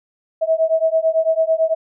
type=beating tone pair; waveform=sine; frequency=641 / 650 Hz; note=E5 / E5; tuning=-49 / -24 cents; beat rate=9 Hz; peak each=-17 dBFS; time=0.41-1.75 s; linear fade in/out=20 ms; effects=none